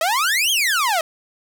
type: exponential two-way sweep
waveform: sawtooth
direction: up then down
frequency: 618 to 3322 to 618 Hz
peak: -13 dBFS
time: 0.01-1.01 s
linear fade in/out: 2 ms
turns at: 0.51 s
effects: none